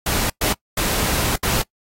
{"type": "noise bursts at uneven times", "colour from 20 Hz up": "pink", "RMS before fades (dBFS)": -20, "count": 4, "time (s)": [[0.06, 0.3], [0.41, 0.53], [0.77, 1.36], [1.43, 1.62]], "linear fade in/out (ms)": 5, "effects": ["noise-tail reverb RT60 0.1 s tail -23 dB re dry", "AAC 48 kbps"]}